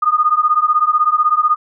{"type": "beating tone pair", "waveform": "sine", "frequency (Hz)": [1220, 1236], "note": ["D#6", "D#6"], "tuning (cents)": [-34, -12], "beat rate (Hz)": 16, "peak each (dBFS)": -14, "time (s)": [0.02, 1.56], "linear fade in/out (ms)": 10, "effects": []}